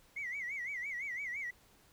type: tone with vibrato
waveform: sine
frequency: 2093 Hz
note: C7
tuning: in tune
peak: -36 dBFS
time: 0.16-1.51 s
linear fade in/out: 10 ms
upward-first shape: sine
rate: 5.9 Hz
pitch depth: 160 cents each way
effects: tanh soft clip ceiling -33 dBFS + pink hiss -65 dBFS RMS until 1.92 s